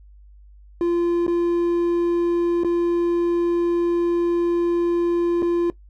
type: tone with dropouts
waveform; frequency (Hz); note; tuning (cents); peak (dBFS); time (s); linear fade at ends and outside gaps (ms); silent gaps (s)
triangle; 344.6; F4; -23; -15; 0.81-5.7; 1; 1.266-1.279 / 2.635-2.646 / 5.422-5.427
effects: noise-tail reverb RT60 0.1 s tail -18 dB re dry + added 50 Hz sine -44 dBFS peak until 5.89 s